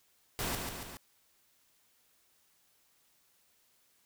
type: noise with echo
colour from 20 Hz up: pink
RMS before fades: -35 dBFS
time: 0.39-0.55 s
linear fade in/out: 0 ms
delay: 140 ms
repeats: 3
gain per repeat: -4 dB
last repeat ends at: 0.97 s
effects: white hiss -70 dBFS RMS until 4.05 s